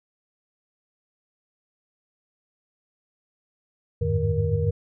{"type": "tone cluster", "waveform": "sine", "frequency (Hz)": [84.8, 98, 105.5, 151.1, 470.7], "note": ["E2", "G2", "G#2", "D3", "A#4"], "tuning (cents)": [50, 0, 28, 50, 17], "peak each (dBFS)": -27, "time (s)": [4.01, 4.71], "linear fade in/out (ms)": 10, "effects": []}